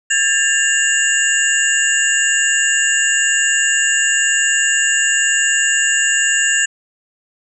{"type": "tone cluster", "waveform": "sine", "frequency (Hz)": [1630, 1771, 2796, 6950, 7680], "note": ["G#6", "A6", "F7", "A8", "B8"], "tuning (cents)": [-33, 11, 1, -22, -49], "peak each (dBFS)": -19, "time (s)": [0.1, 6.66], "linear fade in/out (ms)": 10, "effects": []}